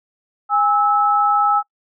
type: tone pair together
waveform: sine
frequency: 821 / 1303.3 Hz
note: G#5 / E6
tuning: -20 / -20 cents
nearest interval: minor sixth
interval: 800 cents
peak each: -16 / -15 dBFS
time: 0.49-1.63 s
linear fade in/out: 50 ms
effects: noise-tail reverb RT60 0.1 s tail -23 dB re dry